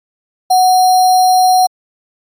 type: tone with sample-and-hold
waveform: sine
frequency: 740 Hz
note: F#5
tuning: in tune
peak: -6 dBFS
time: 0.5-1.67 s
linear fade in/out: 10 ms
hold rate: 4900 Hz
effects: AAC 64 kbps